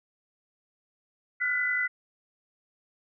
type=tone cluster; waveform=sine; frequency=1416 / 1467 / 2001 Hz; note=F6 / F#6 / B6; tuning=+23 / -15 / +22 cents; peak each=-34 / -32 / -26 dBFS; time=1.4-1.88 s; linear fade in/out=20 ms; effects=none